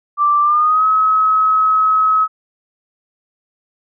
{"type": "tone with pitch glide", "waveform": "sine", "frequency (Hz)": [1174.7, 1281], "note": ["D6", "E6"], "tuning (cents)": [0, -50], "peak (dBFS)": -10, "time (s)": [0.17, 2.28], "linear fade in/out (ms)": 50, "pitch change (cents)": 150, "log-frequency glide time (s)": [0.42, 0.85], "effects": []}